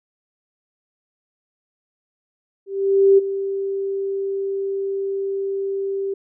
sine tone with ADSR envelope, 392 Hz, G4, in tune, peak -8 dBFS, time 2.66-6.14 s, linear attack 520 ms, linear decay 18 ms, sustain -13 dB, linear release 6 ms, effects none

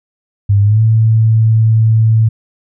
sine tone with pitch glide, 100.9 to 111.31 Hz, G#2 to A2, -49 to +20 cents, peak -6 dBFS, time 0.49-2.29 s, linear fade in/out 10 ms, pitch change +169 cents, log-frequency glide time 0.62-0.81 s, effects none

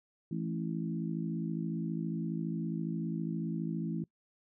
harmonic tone with a mistuned harmonic, 54.7 Hz, A1, 9 cents flat, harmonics 3 / 4 / 5 / 6, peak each -35 / -38 / -41 / -41 dBFS, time 0.31-4.04 s, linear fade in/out 5 ms, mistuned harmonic 3, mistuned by +25 cents, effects noise-tail reverb RT60 0.1 s tail -23 dB re dry

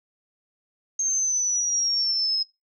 sine exponential sweep, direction down, 6420 to 5120 Hz, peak -21 dBFS, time 0.99-2.43 s, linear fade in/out 5 ms, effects noise-tail reverb RT60 0.2 s tail -21 dB re dry

